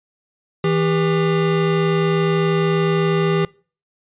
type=tone pair together; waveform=square; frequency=162.5 / 399.2 Hz; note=E3 / G4; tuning=-24 / +32 cents; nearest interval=octave + major third; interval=1556 cents; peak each=-19 dBFS; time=0.64-3.45 s; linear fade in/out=2 ms; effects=noise-tail reverb RT60 0.4 s tail -24 dB re dry + resampled to 8000 Hz